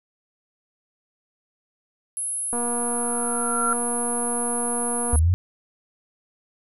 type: tone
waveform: sine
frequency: 10610 Hz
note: E9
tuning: 10 cents sharp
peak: -25 dBFS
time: 2.17-5.19 s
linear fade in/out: 0 ms
type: click train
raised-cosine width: 1 ms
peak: -17 dBFS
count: 629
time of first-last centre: 2.53-5.158 s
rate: 239 Hz
type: tone with exponential growth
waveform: sine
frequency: 1369 Hz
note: F6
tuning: 35 cents flat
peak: -19 dBFS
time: 2.62-3.73 s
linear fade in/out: 1 ms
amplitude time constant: 240 ms
type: linear sweep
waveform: sine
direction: up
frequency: 70.6 to 93.1 Hz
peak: -15 dBFS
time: 5.13-5.34 s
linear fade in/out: 0 ms
effects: none